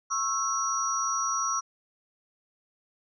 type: tone cluster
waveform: sine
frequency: 1096 / 1327 / 5790 Hz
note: C#6 / E6 / F#8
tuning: -20 / +11 / -38 cents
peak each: -30 dBFS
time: 0.1-1.61 s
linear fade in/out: 20 ms
effects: none